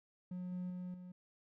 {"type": "tone with level steps", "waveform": "triangle", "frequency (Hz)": 180.7, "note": "F#3", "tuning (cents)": -41, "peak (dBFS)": [-38, -36, -39, -46], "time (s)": [0.31, 1.12], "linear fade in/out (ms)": 5, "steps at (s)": [0.52, 0.7, 0.94], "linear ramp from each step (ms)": 2, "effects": ["tanh soft clip ceiling -32 dBFS"]}